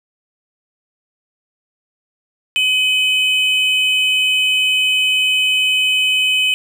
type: tone pair together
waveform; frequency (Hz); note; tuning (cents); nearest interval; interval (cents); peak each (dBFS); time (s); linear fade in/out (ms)
triangle; 2537 / 3017; D#7 / F#7; +33 / +33; minor third; 300; -14; 2.56-6.54; 0
effects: none